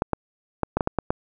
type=clicks; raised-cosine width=1 ms; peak=-7 dBFS; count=8; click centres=0.021 / 0.133 / 0.633 / 0.77 / 0.808 / 0.874 / 0.987 / 1.105 s; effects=none